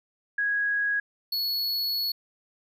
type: tone pair in turn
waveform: sine / square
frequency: 1656 / 4383 Hz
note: G#6 / C#8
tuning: -5 / -20 cents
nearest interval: octave + perfect fourth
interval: 1685 cents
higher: second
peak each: -23 / -26 dBFS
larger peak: first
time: 0.38-1 / 1.32-2.12 s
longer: second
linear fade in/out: 5 ms
effects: none